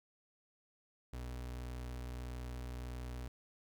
35% pulse tone, 61.6 Hz, B1, 4 cents flat, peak -40 dBFS, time 1.13-3.28 s, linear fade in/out 5 ms, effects 13-bit

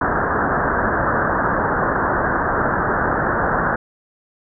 white low-pass noise, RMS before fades -19 dBFS, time 0.01-3.76 s, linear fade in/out 5 ms, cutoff 1700 Hz, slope 96 dB/octave, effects none

